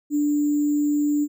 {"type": "tone with sample-and-hold", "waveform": "sine", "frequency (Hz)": 293.7, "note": "D4", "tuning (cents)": 0, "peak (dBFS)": -18, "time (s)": [0.1, 1.28], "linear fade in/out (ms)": 50, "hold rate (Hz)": 7350, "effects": []}